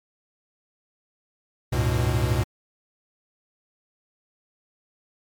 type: tone cluster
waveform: square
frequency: 69.5 / 98 / 109.6 / 123 Hz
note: C#2 / G2 / A2 / B2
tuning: +5 / 0 / -6 / -7 cents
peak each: -27 / -29 / -27 / -25 dBFS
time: 1.72-2.44 s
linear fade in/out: 10 ms
effects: MP3 96 kbps